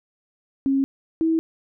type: tone pair in turn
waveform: sine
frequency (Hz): 271.8 / 324.3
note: C#4 / E4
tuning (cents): -34 / -28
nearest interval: minor third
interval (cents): 306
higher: second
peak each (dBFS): -17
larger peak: neither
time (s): 0.66-0.84 / 1.21-1.39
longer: neither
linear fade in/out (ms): 0
effects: none